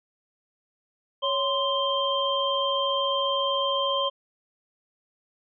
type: tone cluster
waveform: sine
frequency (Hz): 555 / 1040 / 3157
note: C#5 / C6 / G7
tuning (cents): +2 / -11 / +12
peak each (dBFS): -27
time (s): 1.22-4.1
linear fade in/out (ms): 20
effects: none